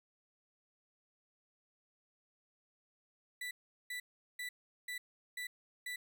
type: tone bursts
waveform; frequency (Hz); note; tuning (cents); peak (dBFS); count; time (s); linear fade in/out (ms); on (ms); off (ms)
35% pulse; 1975.5; B6; 0; -38; 6; 3.41-5.96; 5; 100; 390
effects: none